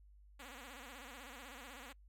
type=tone with vibrato; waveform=5% pulse; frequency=260 Hz; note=C4; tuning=11 cents flat; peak=-39 dBFS; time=0.39-1.93 s; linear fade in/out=10 ms; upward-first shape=sine; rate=16 Hz; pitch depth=170 cents each way; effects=noise-tail reverb RT60 0.1 s tail -25 dB re dry + added 50 Hz sine -59 dBFS peak until 2.08 s